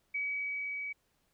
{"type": "tone with level ramp", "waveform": "sine", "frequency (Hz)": 2274, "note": "C#7", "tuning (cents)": 44, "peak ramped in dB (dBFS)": [-31, -36], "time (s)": [0.14, 0.93], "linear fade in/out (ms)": 10, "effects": ["pink hiss -75 dBFS RMS until 1.33 s"]}